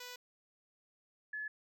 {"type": "tone pair in turn", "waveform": ["5% pulse", "sine"], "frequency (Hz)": [493.9, 1712.9], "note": ["B4", "A6"], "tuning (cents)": [0, -47], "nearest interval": "octave + minor seventh", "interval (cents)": 2153, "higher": "second", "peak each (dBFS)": [-34, -38], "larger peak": "first", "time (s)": [[0, 0.16], [1.33, 1.48]], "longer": "first", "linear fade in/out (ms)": 5, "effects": []}